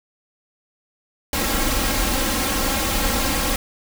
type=noise with comb filter; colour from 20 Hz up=pink; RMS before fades=-21 dBFS; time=1.33-3.56 s; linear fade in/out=2 ms; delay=3.7 ms; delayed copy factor=+0.95; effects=none